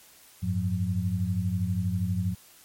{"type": "tone cluster", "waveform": "sine", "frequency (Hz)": [91.9, 104.3, 180.1], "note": ["F#2", "G#2", "F#3"], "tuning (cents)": [-11, 8, -46], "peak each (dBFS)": -29, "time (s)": [0.42, 2.35], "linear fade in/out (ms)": 20, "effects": ["white hiss -54 dBFS RMS until 2.64 s", "MP3 64 kbps"]}